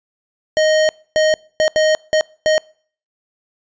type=tone bursts at uneven times; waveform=square; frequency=622.3 Hz; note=D#5; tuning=in tune; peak=-12 dBFS; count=6; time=0.57-0.89 / 1.16-1.34 / 1.6-1.68 / 1.76-1.95 / 2.13-2.21 / 2.46-2.58 s; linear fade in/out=0 ms; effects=noise-tail reverb RT60 0.5 s tail -26 dB re dry + resampled to 16000 Hz